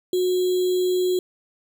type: tone with sample-and-hold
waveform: sine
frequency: 364.8 Hz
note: F#4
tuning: 24 cents flat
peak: -18 dBFS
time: 0.13-1.19 s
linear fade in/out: 2 ms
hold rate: 3675 Hz
effects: none